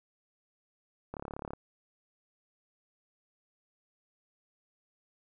click train, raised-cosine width 1 ms, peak -25 dBFS, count 15, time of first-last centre 1.14-1.534 s, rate 35.5 Hz, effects none

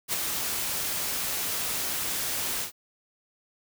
white noise with ADSR envelope, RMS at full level -26 dBFS, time 0.08-2.72 s, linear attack 50 ms, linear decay 18 ms, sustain -4 dB, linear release 110 ms, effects none

